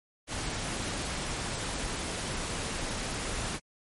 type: noise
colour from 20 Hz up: pink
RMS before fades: -34 dBFS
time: 0.27-3.6 s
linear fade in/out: 50 ms
effects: MP3 48 kbps